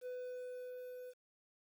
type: tone with level ramp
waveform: triangle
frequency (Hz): 500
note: B4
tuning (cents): +21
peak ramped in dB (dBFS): -39 to -45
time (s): 0.01-1.14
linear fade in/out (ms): 50
effects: 11-bit